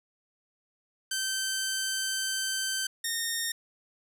10% pulse tone pair in turn, 1548 / 1840.9 Hz, G6 / A#6, -22 / -22 cents, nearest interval minor third, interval 300 cents, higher second, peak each -20 / -20 dBFS, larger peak neither, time 1.11-2.87 / 3.04-3.52 s, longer first, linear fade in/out 5 ms, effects none

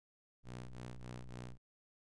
sawtooth ring-modulated tone, 61 Hz, B1, 21 cents flat, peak -39 dBFS, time 0.43-1.58 s, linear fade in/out 50 ms, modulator 62.8 Hz, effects resampled to 22050 Hz

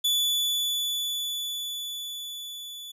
40% pulse tone with level ramp, 3459 Hz, A7, 30 cents flat, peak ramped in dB -20 to -37 dBFS, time 0.04-2.92 s, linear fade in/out 10 ms, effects none

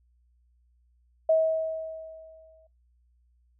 sine tone with exponential decay, 641 Hz, E5, 49 cents flat, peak -17 dBFS, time 1.29-2.67 s, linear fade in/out 5 ms, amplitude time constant 300 ms, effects noise-tail reverb RT60 0.2 s tail -21 dB re dry + added 60 Hz sine -62 dBFS peak until 3.59 s

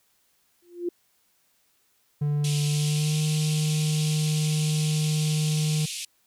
sine tone with exponential growth, 349.2 Hz, F4, in tune, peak -22 dBFS, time 0.62-0.89 s, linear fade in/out 5 ms, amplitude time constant 58 ms
triangle tone with pitch glide, 146.83 to 153.15 Hz, D3 to D#3, 0 to -27 cents, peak -20 dBFS, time 2.21-5.86 s, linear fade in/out 10 ms, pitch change +73 cents, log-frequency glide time 2.62-3.19 s
pink band-pass noise, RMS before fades -34 dBFS, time 2.44-6.05 s, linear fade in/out 5 ms, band 2500 to 11000 Hz, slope 48 dB/octave
effects white hiss -67 dBFS RMS until 6.26 s

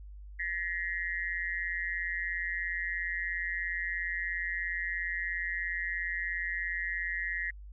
sine tone with amplitude modulation, 1900 Hz, A#6, 33 cents sharp, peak -27 dBFS, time 0.39-7.51 s, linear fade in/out 10 ms, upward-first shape sine, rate 177 Hz, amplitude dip 100%, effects added 50 Hz sine -44 dBFS peak until 7.72 s

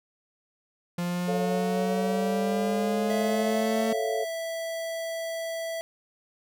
45% pulse exponential sweep, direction up, 174.1 to 224.2 Hz, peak -27 dBFS, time 0.98-3.93 s, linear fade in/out 5 ms
sine chord, A augmented, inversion none, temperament equal, 440 / 554.4 / 698.5 Hz, A4 / C#5 / E#5, 0 / 0 / 0 cents, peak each -29 / -33 / -32 dBFS, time 1.27-4.25 s, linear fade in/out 20 ms
square tone, 659 Hz, E5, 1 cent flat, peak -31 dBFS, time 3.1-5.81 s, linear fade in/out 0 ms
effects none

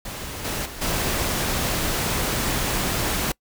pink noise with level steps, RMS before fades -33 / -27 / -36 / -24 dBFS, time 0.05-3.32 s, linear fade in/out 5 ms, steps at 0.44 / 0.65 / 0.81 s, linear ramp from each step 10 ms, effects noise-tail reverb RT60 0.1 s tail -25 dB re dry

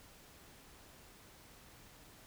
silence, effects pink hiss -59 dBFS RMS until 2.26 s

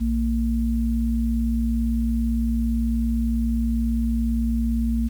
sine tone pair together, 58.96 / 229.4 Hz, A#1 / A#3, +20 / -28 cents, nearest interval 2 octaves, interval 2352 cents, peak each -22 dBFS, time 0-5.09 s, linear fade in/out 20 ms, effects 8-bit

